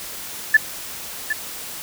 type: tone with echo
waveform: sine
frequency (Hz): 1742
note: A6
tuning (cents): -18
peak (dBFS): -7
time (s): 0.54-0.57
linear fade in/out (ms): 5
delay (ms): 760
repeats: 1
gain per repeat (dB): -11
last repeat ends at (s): 1.33
effects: white hiss -33 dBFS RMS until 1.82 s